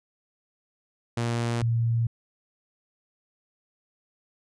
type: tone pair in turn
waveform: sawtooth / sine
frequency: 117.7 / 115.88 Hz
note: A#2 / A#2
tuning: +17 / -10 cents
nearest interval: unison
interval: 27 cents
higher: first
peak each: -21 dBFS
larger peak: neither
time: 1.17-1.62 / 1.62-2.07 s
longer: neither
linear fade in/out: 5 ms
effects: resampled to 22050 Hz